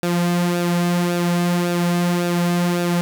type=tone with flanger; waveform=sawtooth; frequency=174.61 Hz; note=F3; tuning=in tune; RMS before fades=-19 dBFS; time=0.03-3.01 s; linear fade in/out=0 ms; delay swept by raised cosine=0.95 to 3.65 ms; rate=1.8 Hz; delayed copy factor=-0.55; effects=none